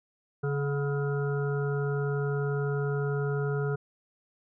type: harmonic tone with a mistuned harmonic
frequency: 141.5 Hz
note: C#3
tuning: 36 cents sharp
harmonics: 1 / 3 / 5 / 7 / 9 / 10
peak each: -28 / -31 / -43 / -49 / -44 / -40 dBFS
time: 0.43-3.76 s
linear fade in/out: 10 ms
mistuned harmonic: 5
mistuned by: +45 cents
effects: none